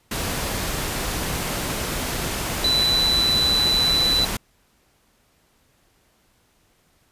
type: tone in noise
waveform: sine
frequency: 3985 Hz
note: B7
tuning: 15 cents sharp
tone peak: -17 dBFS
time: 2.64-4.25 s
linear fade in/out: 5 ms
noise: pink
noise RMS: -26 dBFS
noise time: 0.11-4.37 s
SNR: +6 dB
effects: pink hiss -62 dBFS RMS until 7.11 s + resampled to 32000 Hz